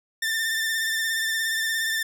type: tone with vibrato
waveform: sawtooth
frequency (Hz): 1791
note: A6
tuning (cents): +30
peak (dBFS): -20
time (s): 0.22-2.03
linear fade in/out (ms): 5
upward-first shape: sine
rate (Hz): 17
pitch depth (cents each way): 28
effects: none